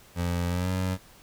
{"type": "tone with pitch glide", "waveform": "25% pulse", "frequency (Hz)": [87.31, 93.04], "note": ["F2", "F#2"], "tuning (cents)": [0, 10], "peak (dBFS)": -22, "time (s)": [0.15, 0.98], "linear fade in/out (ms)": 50, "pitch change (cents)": 110, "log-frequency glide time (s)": [0.48, 0.72], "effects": ["pink hiss -54 dBFS RMS until 1.22 s"]}